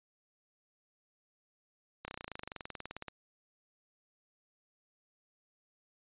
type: slowing click train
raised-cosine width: 0.3 ms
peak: -25 dBFS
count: 25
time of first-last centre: 2.05-3.083 s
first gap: 30 ms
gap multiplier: 1.03
effects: resampled to 8000 Hz